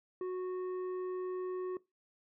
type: tone with tanh clipping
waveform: triangle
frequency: 367.7 Hz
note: F#4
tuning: 11 cents flat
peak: -36 dBFS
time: 0.21-1.77 s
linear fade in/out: 2 ms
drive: 11 dB
effects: noise-tail reverb RT60 0.2 s tail -20 dB re dry